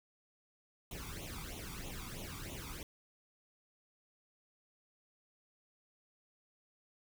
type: noise with flanger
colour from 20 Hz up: pink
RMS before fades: -45 dBFS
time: 0.91-2.83 s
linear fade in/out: 2 ms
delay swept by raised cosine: 0.3 to 0.88 ms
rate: 3.1 Hz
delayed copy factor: +0.8
effects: none